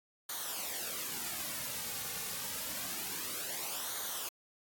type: noise with flanger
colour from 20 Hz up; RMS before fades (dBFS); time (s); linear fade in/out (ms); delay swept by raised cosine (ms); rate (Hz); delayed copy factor
white; -39; 0.29-4.29; 5; 0.38 to 3.08; 0.27; -0.65
effects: AAC 64 kbps